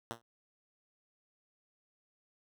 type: tone with exponential decay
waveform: 5% pulse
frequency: 116.54 Hz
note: A#2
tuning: in tune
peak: -24 dBFS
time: 0.11-0.22 s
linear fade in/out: 0 ms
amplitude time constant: 23 ms
effects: none